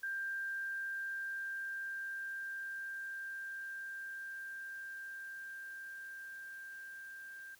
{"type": "tone with level ramp", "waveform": "sine", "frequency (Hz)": 1586, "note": "G6", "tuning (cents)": 20, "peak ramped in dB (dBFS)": [-36, -47], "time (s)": [0.03, 7.55], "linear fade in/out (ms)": 5, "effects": ["white hiss -64 dBFS RMS until 7.59 s"]}